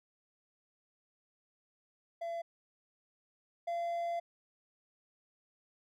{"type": "tone pair in turn", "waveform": "triangle", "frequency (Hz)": [676, 684.6], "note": ["E5", "F5"], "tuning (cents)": [43, -35], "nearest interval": "unison", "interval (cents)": 22, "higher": "second", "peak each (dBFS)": [-34, -31], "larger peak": "second", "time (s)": [[2.21, 2.42], [3.67, 4.2]], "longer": "second", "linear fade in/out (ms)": 10, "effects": []}